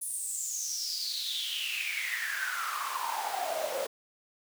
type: noise with high-pass filter sweep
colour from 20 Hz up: pink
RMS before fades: -34 dBFS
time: 0.01-3.87 s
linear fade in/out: 10 ms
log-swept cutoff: 10000 to 510 Hz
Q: 9
effects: none